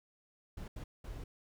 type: noise bursts at uneven times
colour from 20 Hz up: brown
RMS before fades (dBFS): -44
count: 3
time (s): 0.57-0.68 / 0.76-0.84 / 1.04-1.24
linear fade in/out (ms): 5
effects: none